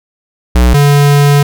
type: tone pair in turn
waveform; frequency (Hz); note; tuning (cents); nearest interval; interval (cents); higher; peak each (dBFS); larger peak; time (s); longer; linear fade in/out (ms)
square; 61.1 / 143.57; B1 / D3; -18 / -39; octave + minor third; 1479; second; -5; neither; 0.55-0.74 / 0.74-1.43; second; 5
effects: none